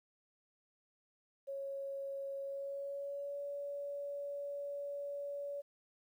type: tone with pitch glide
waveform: sine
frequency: 551 to 568.8 Hz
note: C#5 to C#5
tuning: -11 to +45 cents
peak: -39 dBFS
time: 1.47-5.62 s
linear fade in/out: 20 ms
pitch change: +56 cents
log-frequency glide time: 2.4-3.39 s
effects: 12-bit